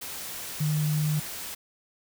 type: tone in noise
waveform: sine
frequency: 151.9 Hz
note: D#3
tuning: 41 cents flat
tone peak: -23 dBFS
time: 0.6-1.2 s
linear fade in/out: 10 ms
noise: white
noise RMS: -37 dBFS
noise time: 0.01-1.55 s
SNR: +11 dB
effects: none